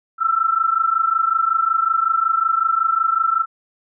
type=tone pair together; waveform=sine; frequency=1320 / 1345.4 Hz; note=E6 / E6; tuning=+2 / +35 cents; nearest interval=unison; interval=33 cents; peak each=-18 dBFS; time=0.18-3.46 s; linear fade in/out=50 ms; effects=none